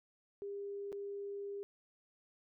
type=tone with dropouts; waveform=sine; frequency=401.9 Hz; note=G4; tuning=43 cents sharp; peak=-40 dBFS; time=0.42-1.63 s; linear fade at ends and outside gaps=0 ms; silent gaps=0.92-0.927 s; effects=none